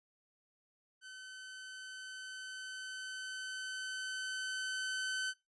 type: tone with level ramp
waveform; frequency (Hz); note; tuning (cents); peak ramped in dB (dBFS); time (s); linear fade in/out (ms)
sawtooth; 1524; G6; -49; -45 to -31; 1.01-5.34; 50
effects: noise-tail reverb RT60 0.2 s tail -18 dB re dry + resampled to 22050 Hz